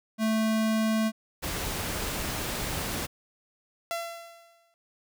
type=tone; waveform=square; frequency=220 Hz; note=A3; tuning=in tune; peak=-24 dBFS; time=0.18-1.12 s; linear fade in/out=50 ms
type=noise; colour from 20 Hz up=pink; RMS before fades=-32 dBFS; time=1.42-3.07 s; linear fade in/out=20 ms
type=tone with exponential decay; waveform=sawtooth; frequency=677 Hz; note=E5; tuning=46 cents sharp; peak=-24 dBFS; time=3.91-4.74 s; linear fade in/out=0 ms; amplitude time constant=180 ms
effects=none